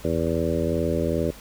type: harmonic tone with a mistuned harmonic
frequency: 82.41 Hz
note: E2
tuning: in tune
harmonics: 1 / 2 / 3 / 4 / 5 / 6 / 7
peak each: -29 / -29 / -29 / -29 / -29 / -29 / -29 dBFS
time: 0.04-1.31 s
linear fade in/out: 10 ms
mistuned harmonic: 1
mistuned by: +15 cents
effects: added 50 Hz sine -44 dBFS peak until 1.4 s + pink hiss -45 dBFS RMS until 1.4 s